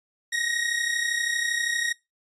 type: tone pair together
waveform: sawtooth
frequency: 1864.7 / 1897.3 Hz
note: A#6 / A#6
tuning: 0 / +30 cents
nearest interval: unison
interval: 30 cents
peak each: -24 dBFS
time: 0.32-1.93 s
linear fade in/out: 10 ms
effects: noise-tail reverb RT60 0.2 s tail -21 dB re dry + resampled to 24000 Hz